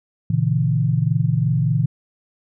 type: chord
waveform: sine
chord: A# diminished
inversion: none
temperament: equal with one note detuned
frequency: 116.54 / 138.59 / 161.8 Hz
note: A#2 / C#3 / E3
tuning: 0 / 0 / -32 cents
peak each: -20 dBFS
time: 0.3-1.86 s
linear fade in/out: 5 ms
effects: none